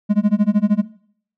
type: tone with tremolo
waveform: triangle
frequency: 207.8 Hz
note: G#3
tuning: 1 cent sharp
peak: -8 dBFS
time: 0.09-0.82 s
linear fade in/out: 20 ms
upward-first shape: sine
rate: 13 Hz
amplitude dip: 100%
effects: noise-tail reverb RT60 0.6 s tail -19 dB re dry